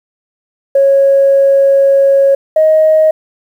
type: tone pair in turn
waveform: sine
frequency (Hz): 550 / 627.2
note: C#5 / D#5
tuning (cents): -14 / +14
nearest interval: major second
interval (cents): 228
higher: second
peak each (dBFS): -4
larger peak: neither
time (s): 0.75-2.35 / 2.56-3.11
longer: first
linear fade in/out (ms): 5
effects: tanh soft clip ceiling 0 dBFS + 7-bit